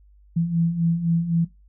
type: beating tone pair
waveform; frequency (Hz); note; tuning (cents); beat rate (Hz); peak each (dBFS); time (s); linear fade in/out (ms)
sine; 164.81 / 168.71; E3 / E3; 0 / +40; 3.9; -26 / -20; 0.36-1.45; 10
effects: noise-tail reverb RT60 0.2 s tail -17 dB re dry + added 50 Hz sine -50 dBFS peak until 1.68 s